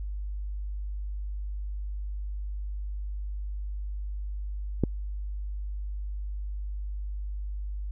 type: click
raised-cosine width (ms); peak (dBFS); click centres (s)
3; -9; 4.837
effects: added 50 Hz sine -31 dBFS peak until 7.91 s